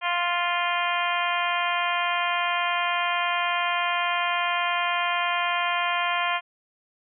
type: harmonic tone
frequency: 349.5 Hz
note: F4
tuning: 1 cent sharp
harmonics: 2 / 3 / 4 / 5 / 6 / 7 / 8 / 9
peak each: -29 / -27 / -32 / -32 / -32 / -31 / -36 / -34 dBFS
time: 0.01-6.41 s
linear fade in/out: 50 ms
effects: none